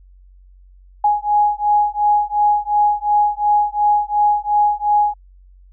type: beating tone pair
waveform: sine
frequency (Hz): 830.6 / 833.4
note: G#5 / G#5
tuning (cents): 0 / +6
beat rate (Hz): 2.8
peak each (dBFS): -16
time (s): 1.04-5.14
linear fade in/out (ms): 5
effects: added 46 Hz sine -43 dBFS peak until 5.72 s